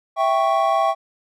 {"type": "chord", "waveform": "triangle", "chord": "C# diminished", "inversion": "first", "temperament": "equal", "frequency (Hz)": [659.3, 784, 1108.7], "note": ["E5", "G5", "C#6"], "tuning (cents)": [0, 0, 0], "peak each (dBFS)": [-18, -18, -19], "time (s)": [0.16, 0.95], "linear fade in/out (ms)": 50, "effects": []}